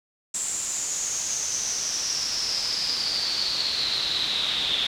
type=noise with band-pass filter sweep; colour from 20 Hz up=brown; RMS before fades=-27 dBFS; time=0.34-4.87 s; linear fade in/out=5 ms; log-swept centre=7600 to 3500 Hz; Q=9.9; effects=none